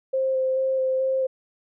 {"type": "tone with vibrato", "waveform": "sine", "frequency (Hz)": 525, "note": "C5", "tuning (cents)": 6, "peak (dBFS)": -20, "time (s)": [0.13, 1.27], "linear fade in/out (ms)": 10, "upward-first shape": "square", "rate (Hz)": 2.3, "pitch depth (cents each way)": 10, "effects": []}